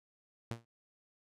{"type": "tone with exponential decay", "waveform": "sawtooth", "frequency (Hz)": 116, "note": "A#2", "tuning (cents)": -8, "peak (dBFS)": -30, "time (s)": [0.51, 0.65], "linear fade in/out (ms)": 0, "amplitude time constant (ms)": 29, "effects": ["low-pass 10000 Hz 12 dB/octave"]}